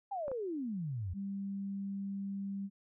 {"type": "exponential sweep", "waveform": "sine", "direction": "down", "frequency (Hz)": [830.6, 82.41], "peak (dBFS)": -35, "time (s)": [0.11, 1.14], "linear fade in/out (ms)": 10}
{"type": "clicks", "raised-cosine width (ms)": 1, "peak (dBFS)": -31, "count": 2, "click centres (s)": [0.281, 0.316]}
{"type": "tone", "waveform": "sine", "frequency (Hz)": 197.4, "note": "G3", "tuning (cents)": 12, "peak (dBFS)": -36, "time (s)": [1.13, 2.7], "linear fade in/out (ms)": 50}
{"effects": []}